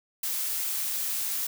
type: noise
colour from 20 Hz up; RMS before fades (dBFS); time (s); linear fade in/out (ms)
blue; -30; 0.23-1.47; 5
effects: none